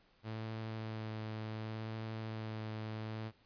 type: tone with vibrato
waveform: sawtooth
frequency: 110 Hz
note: A2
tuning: in tune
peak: -36 dBFS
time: 0.23-3.32 s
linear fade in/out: 50 ms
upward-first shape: sine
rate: 0.68 Hz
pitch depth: 16 cents each way
effects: pink hiss -69 dBFS RMS until 3.45 s + resampled to 11025 Hz